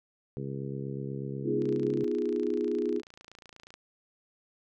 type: harmonic tone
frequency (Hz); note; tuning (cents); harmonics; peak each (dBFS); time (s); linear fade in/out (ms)
68.2; C#2; -28; 2 / 3 / 4 / 5 / 6 / 7; -36 / -40 / -44 / -43 / -41 / -46; 0.37-2.04; 0
type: chord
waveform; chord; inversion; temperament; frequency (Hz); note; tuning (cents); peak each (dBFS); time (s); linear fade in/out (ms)
sine; F half-diminished seventh; second; equal; 246.9 / 311.1 / 349.2 / 415.3; Cb4 / Eb4 / F4 / Ab4; 0 / 0 / 0 / 0; -34 / -34 / -32 / -30; 1.43-3.02; 50
type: click train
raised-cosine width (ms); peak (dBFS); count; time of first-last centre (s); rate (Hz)
0.2; -32; 61; 1.62-3.74; 28.3
effects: none